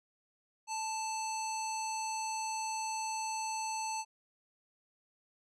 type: tone with low-pass filter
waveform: square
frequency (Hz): 880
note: A5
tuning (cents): 0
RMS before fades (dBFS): -37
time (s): 0.67-4.05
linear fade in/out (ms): 50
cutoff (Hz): 7100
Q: 5.7
effects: none